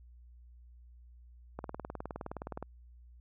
click train, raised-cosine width 1 ms, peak -25 dBFS, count 21, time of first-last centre 1.59-2.626 s, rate 19.3 Hz, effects added 60 Hz sine -53 dBFS peak until 3.2 s

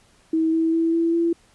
sine tone with pitch steps, 321.6 / 325.3 / 329.1 / 332.9 / 336.8 Hz, E4 / E4 / E4 / E4 / E4, -43 / -23 / -3 / +17 / +37 cents, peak -17 dBFS, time 0.33-1.33 s, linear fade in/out 5 ms, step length 200 ms, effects pink hiss -57 dBFS RMS until 1.54 s + resampled to 24000 Hz

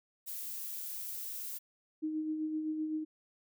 violet noise, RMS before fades -41 dBFS, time 0.26-1.59 s, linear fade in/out 20 ms
sine tone with tremolo, 311.1 Hz, D#4, in tune, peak -31 dBFS, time 2.02-3.05 s, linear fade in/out 20 ms, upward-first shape sine, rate 7.8 Hz, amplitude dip 40%
effects none

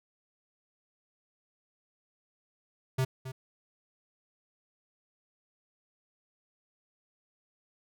square tone with echo, 130.81 Hz, C3, in tune, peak -26 dBFS, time 2.98-3.05 s, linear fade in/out 10 ms, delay 270 ms, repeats 1, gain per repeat -12 dB, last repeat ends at 3.32 s, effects none

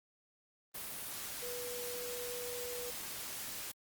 sine tone in noise, 488 Hz, B4, 21 cents flat, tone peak -42 dBFS, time 1.42-2.91 s, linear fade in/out 10 ms, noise white, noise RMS -43 dBFS, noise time 0.74-3.72 s, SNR -2 dB, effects Opus 32 kbps

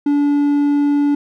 triangle tone, 288.3 Hz, D4, 32 cents flat, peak -10 dBFS, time 0.06-1.15 s, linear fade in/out 5 ms, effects none

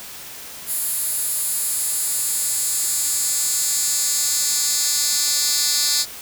10% pulse tone with high-pass filter sweep, 293.7 Hz, D4, in tune, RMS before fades -21 dBFS, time 0.66-6.06 s, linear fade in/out 50 ms, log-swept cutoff 11000 to 5200 Hz, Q 1.8, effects white hiss -36 dBFS RMS until 6.21 s

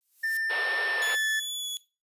violet noise with exponential growth, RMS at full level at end -35 dBFS, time 0.01-0.37 s, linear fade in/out 0 ms, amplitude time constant 77 ms
triangle tone with pitch glide, 1791 to 1753.1 Hz, A6 to A6, +30 to -7 cents, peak -24 dBFS, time 0.23-1.4 s, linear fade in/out 10 ms, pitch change -37 cents, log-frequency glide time 0.97-1.05 s
pink band-pass noise, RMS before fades -35 dBFS, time 0.49-1.16 s, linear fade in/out 20 ms, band 410 to 4300 Hz, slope 48 dB/octave
sawtooth tone with vibrato, 3415 Hz, G#7, 48 cents sharp, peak -29 dBFS, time 1.02-1.77 s, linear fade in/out 0 ms, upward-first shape sine, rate 2.5 Hz, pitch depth 12 cents each way
effects noise-tail reverb RT60 0.3 s tail -18 dB re dry + resampled to 32000 Hz

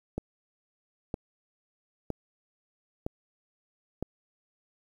click train, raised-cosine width 2 ms, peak -18 dBFS, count 5, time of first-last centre 0.18-4.026 s, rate 1.04 Hz, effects 9-bit

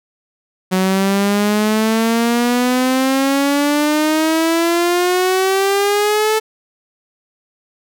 sawtooth exponential sweep, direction up, 185 to 439.3 Hz, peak -9 dBFS, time 0.71-6.4 s, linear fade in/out 20 ms, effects none

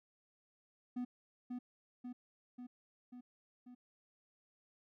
triangle tone with echo, 247.2 Hz, B3, 2 cents sharp, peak -35 dBFS, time 0.96-1.05 s, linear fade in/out 10 ms, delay 540 ms, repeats 5, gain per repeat -3 dB, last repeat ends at 3.75 s, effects none

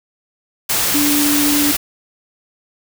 sine tone in noise, 291.4 Hz, D4, 13 cents flat, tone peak -15 dBFS, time 0.94-1.72 s, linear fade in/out 10 ms, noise white, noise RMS -17 dBFS, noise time 0.69-1.77 s, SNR -1 dB, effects none

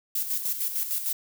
violet noise with tremolo, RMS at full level -27 dBFS, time 0.15-1.13 s, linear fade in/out 5 ms, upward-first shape square, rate 6.6 Hz, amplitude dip 55%, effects none

